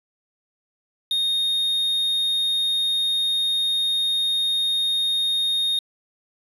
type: tone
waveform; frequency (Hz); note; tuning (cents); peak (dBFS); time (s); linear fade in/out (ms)
triangle; 3700; A#7; -14; -18; 1.11-5.79; 2
effects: resampled to 32000 Hz + 8-bit